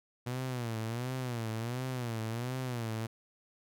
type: tone with vibrato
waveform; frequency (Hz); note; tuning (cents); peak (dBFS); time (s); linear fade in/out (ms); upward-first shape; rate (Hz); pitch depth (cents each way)
sawtooth; 120; B2; -49; -30; 0.26-3.07; 10; sine; 1.4; 140
effects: none